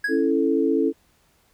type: tone with exponential decay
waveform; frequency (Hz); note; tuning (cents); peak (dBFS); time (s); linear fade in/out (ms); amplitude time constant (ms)
triangle; 1661.2; G#6; 0; -17; 0.04-0.31; 5; 58
type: chord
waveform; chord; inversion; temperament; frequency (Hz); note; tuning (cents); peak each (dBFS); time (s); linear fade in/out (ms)
sine; A major; first; just; 275 / 330 / 440; C#4 / E4 / A4; -14 / +2 / 0; -22; 0.08-0.93; 50
effects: pink hiss -62 dBFS RMS until 1.53 s